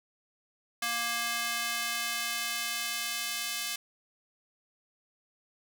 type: tone with high-pass filter sweep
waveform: square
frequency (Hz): 234.9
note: A#3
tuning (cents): +13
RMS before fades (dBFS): -33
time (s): 0.82-3.76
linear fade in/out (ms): 5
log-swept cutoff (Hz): 1400 to 2800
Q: 0.78
effects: none